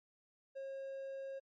triangle tone, 541 Hz, C#5, 42 cents flat, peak -40 dBFS, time 0.55-1.4 s, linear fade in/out 20 ms, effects MP3 32 kbps

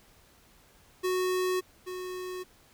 square tone pair in turn, 368.3 / 366.6 Hz, F#4 / F#4, -8 / -16 cents, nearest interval unison, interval 8 cents, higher first, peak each -27 / -36 dBFS, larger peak first, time 1.03-1.61 / 1.86-2.44 s, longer neither, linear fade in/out 20 ms, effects pink hiss -60 dBFS RMS until 2.73 s

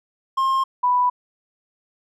triangle / sine tone pair in turn, 1065 / 989 Hz, C6 / B5, +30 / +2 cents, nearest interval minor second, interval 128 cents, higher first, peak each -15 dBFS, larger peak neither, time 0.37-0.64 / 0.83-1.1 s, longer neither, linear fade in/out 10 ms, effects none

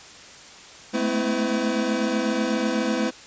square tone cluster, 214.8 / 222.9 / 255.2 / 328.8 / 507 Hz, A3 / A3 / C4 / E4 / B4, -41 / +23 / -43 / -4 / +45 cents, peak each -29 dBFS, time 0.93-3.11 s, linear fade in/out 20 ms, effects white hiss -44 dBFS RMS until 3.26 s + resampled to 16000 Hz

